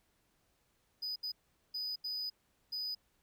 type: tone bursts at uneven times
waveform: triangle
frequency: 4978 Hz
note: D#8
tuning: in tune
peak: -35 dBFS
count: 5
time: 1.02-1.16 / 1.23-1.32 / 1.74-1.96 / 2.04-2.3 / 2.72-2.95 s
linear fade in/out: 10 ms
effects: pink hiss -75 dBFS RMS until 3.22 s